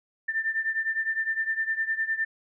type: beating tone pair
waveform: sine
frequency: 1784 / 1793.8 Hz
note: A6 / A6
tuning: +23 / +33 cents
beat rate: 9.8 Hz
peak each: -27 / -30 dBFS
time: 0.28-2.25 s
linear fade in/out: 10 ms
effects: none